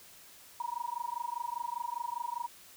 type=tone with amplitude modulation; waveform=sine; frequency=953 Hz; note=A#5; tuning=38 cents sharp; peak=-30 dBFS; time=0.6-2.47 s; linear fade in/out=2 ms; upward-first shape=sine; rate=25 Hz; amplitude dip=100%; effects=white hiss -55 dBFS RMS until 2.76 s